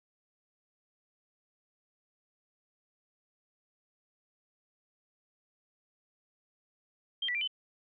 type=tone with pitch steps; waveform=sine; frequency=3178 / 1959 / 2365 / 3032 Hz; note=G7 / B6 / D7 / F#7; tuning=+23 / -15 / +12 / +42 cents; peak=-30 dBFS; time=7.22-7.476 s; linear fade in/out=5 ms; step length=64 ms; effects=none